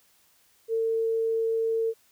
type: tone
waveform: sine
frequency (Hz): 451.3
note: A4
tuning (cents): +44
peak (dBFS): -23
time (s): 0.68-1.94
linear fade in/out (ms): 50
effects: white hiss -63 dBFS RMS until 2.11 s